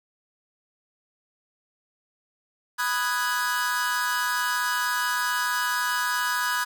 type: chord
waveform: 45% pulse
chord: G# minor seventh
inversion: first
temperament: equal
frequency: 987.8 / 1244.5 / 1480 / 1661.2 Hz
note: B5 / D#6 / F#6 / G#6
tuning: 0 / 0 / 0 / 0 cents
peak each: -29 / -31 / -30 / -28 dBFS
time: 2.78-6.65 s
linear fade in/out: 20 ms
effects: none